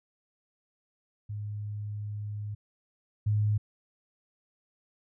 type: tone pair in turn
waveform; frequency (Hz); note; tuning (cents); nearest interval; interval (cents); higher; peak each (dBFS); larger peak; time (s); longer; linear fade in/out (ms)
sine; 104.3 / 105.27; G#2 / G#2; +8 / +24; unison; 16; second; -33 / -23; second; 1.29-2.55 / 3.26-3.58; first; 10
effects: none